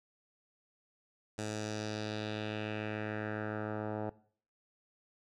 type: tone with low-pass filter sweep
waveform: 10% pulse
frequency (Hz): 107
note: A2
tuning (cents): -48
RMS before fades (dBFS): -38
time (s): 1.38-4.1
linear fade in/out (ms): 5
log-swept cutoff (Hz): 7800 to 910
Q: 2.2
effects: noise-tail reverb RT60 0.5 s tail -19 dB re dry

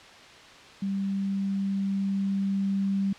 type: tone with level ramp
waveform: sine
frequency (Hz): 196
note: G3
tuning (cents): 0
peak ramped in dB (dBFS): -26 to -23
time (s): 0.82-3.13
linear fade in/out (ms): 5
effects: white hiss -48 dBFS RMS until 3.18 s + low-pass 4000 Hz 12 dB/octave

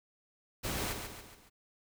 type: noise with echo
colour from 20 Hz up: pink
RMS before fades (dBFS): -36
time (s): 0.63-0.94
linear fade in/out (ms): 20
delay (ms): 140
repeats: 4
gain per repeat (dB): -6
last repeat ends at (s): 1.5
effects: none

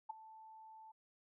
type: tone with ADSR envelope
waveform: sine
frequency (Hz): 880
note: A5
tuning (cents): 0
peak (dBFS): -37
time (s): 0.09-0.92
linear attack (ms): 12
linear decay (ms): 10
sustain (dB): -17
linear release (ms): 11
effects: none

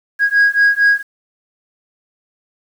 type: beating tone pair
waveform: sine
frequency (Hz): 1643 / 1647.4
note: G#6 / G#6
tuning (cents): -19 / -14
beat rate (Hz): 4.4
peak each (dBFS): -11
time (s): 0.19-1.03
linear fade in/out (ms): 50
effects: tanh soft clip ceiling -6 dBFS + 7-bit

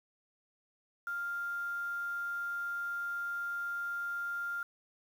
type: tone with quantisation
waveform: sine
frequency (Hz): 1398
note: F6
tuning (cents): +1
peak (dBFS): -34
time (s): 1.07-4.63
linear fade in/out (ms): 2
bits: 9
effects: none

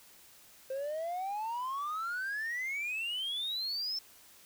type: exponential sweep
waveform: triangle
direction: up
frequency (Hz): 521 to 5370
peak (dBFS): -31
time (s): 0.7-3.99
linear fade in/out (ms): 5
effects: tanh soft clip ceiling -28 dBFS + white hiss -58 dBFS RMS until 4.45 s

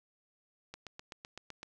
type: click train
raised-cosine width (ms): 0.2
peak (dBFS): -27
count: 8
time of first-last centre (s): 0.74-1.631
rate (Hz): 7.86
effects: none

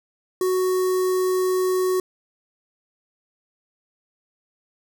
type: tone with notch filter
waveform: square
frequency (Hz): 370.3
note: F#4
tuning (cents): +1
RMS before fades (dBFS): -21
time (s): 0.41-2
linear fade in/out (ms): 2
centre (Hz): 2700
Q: 0.5
effects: none

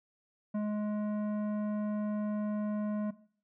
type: tone with tanh clipping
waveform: triangle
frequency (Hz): 210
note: G#3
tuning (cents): +19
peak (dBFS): -32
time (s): 0.54-3.11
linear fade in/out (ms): 10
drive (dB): 16
effects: noise-tail reverb RT60 0.5 s tail -17 dB re dry

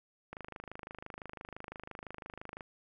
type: click train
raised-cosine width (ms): 0.5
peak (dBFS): -28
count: 60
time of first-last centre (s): 0.33-2.608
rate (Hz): 25.9
effects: none

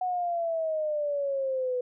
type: exponential sweep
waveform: sine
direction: down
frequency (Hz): 740 to 493.9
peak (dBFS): -26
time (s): 0.01-1.81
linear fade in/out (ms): 5
effects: none

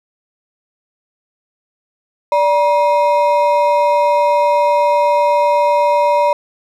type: ring-modulated tone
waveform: triangle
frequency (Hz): 770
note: G5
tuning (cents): -31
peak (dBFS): -5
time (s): 2.32-6.33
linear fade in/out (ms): 2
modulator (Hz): 186
effects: none

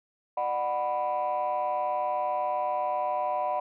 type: chord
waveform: sine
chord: B minor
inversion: first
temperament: equal with one note detuned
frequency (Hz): 599.7 / 740 / 987.8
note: D5 / F#5 / B5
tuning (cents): +36 / 0 / 0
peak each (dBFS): -30 / -28 / -29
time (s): 0.37-3.6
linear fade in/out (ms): 5
effects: tanh soft clip ceiling -21 dBFS

